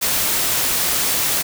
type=noise; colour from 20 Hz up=white; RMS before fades=-19 dBFS; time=0.01-1.43 s; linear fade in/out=20 ms; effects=none